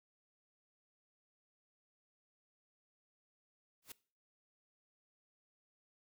white noise with exponential growth, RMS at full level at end -44 dBFS, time 3.82-3.92 s, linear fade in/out 5 ms, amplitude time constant 21 ms, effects noise-tail reverb RT60 0.4 s tail -20 dB re dry

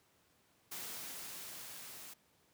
white noise with level ramp, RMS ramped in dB -44 to -51 dBFS, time 0.71-2.14 s, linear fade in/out 10 ms, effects pink hiss -71 dBFS RMS until 2.53 s + high-pass 100 Hz 12 dB/octave

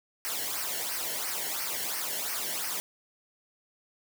white noise with flanger, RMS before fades -33 dBFS, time 0.25-2.8 s, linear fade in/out 0 ms, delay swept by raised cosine 0.27 to 0.84 ms, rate 2.9 Hz, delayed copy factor -0.7, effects none

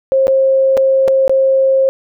sine tone with dropouts, 534 Hz, C5, 35 cents sharp, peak -8 dBFS, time 0.12-1.89 s, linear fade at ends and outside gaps 0 ms, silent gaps 0.27-0.28 / 0.77-0.775 / 1.078-1.082 / 1.279-1.295 s, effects none

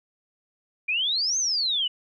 sine exponential two-way sweep, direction up then down, 2349 to 6460 to 2881 Hz, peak -22 dBFS, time 0.88-1.88 s, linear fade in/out 10 ms, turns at 1.38 s, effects none

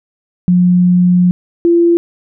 sine tone pair in turn, 178.9 / 341.4 Hz, F3 / F4, +42 / -39 cents, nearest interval major seventh, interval 1119 cents, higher second, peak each -6 dBFS, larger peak neither, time 0.48-1.31 / 1.65-1.97 s, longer first, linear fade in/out 0 ms, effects none

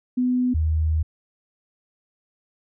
sine tone pair in turn, 250.1 / 78.78 Hz, B3 / D#2, +22 / +22 cents, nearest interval octave + minor sixth, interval 2000 cents, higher first, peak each -18 dBFS, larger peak neither, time 0.17-0.54 / 0.54-1.03 s, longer second, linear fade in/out 10 ms, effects none

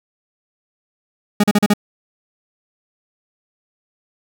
40% pulse tone bursts, 206.9 Hz, G#3, 6 cents flat, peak -9 dBFS, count 5, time 1.4-1.737 s, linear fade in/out 5 ms, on 37 ms, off 38 ms, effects none

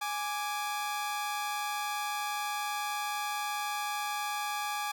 sawtooth tone pair together, 830.6 / 1174.6 Hz, G#5 / D6, 0 / 0 cents, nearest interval tritone, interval 600 cents, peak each -30 / -33 dBFS, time 0.01-4.92 s, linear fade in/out 10 ms, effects none

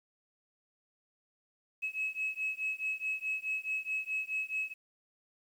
sine beating tone pair, 2570 / 2574.7 Hz, E7 / E7, -45 / -41 cents, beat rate 4.7 Hz, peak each -35 / -35 dBFS, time 1.82-4.74 s, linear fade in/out 20 ms, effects tanh soft clip ceiling -26 dBFS + 10-bit

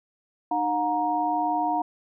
sine tone cluster, 305.3 / 721 / 938 Hz, D#4 / F#5 / A#5, -33 / -45 / +11 cents, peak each -30 / -25 / -26 dBFS, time 0.51-1.82 s, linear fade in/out 5 ms, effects none

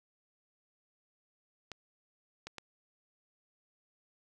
clicks, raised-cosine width 0.2 ms, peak -25 dBFS, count 3, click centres 1.717 / 2.47 / 2.583 s, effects none

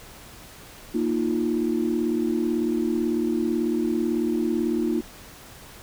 sine chord, Bb suspended fourth, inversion none, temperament equal, 233.1 / 311.1 / 349.2 Hz, Bb3 / Eb4 / F4, 0 / 0 / 0 cents, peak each -25 dBFS, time 0.94-5.01 s, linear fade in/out 10 ms, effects tanh soft clip ceiling -13 dBFS + pink hiss -45 dBFS RMS until 5.82 s

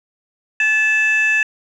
sine tone pair together, 1731 / 2631 Hz, A6 / E7, -29 / -4 cents, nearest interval perfect fifth, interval 725 cents, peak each -14 dBFS, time 0.6-1.43 s, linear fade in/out 2 ms, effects tanh soft clip ceiling -9 dBFS

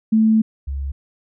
sine tone pair in turn, 220 / 68.86 Hz, A3 / C#2, 0 / -11 cents, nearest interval octave + minor sixth, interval 2011 cents, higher first, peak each -11 / -22 dBFS, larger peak first, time 0.12-0.42 / 0.67-0.92 s, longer first, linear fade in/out 10 ms, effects none

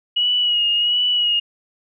sine tone with vibrato, 2903 Hz, F#7, 34 cents flat, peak -15 dBFS, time 0.16-1.4 s, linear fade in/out 10 ms, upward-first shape sine, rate 1.4 Hz, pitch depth 35 cents each way, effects none

